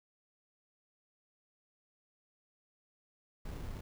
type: noise with sample-and-hold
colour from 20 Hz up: brown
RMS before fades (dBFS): -42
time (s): 3.45-3.81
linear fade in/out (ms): 5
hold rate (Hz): 3150
effects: none